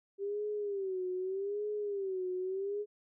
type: tone with vibrato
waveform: sine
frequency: 392 Hz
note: G4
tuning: in tune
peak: -33 dBFS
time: 0.18-2.86 s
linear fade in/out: 50 ms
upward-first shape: sine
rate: 0.82 Hz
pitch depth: 120 cents each way
effects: none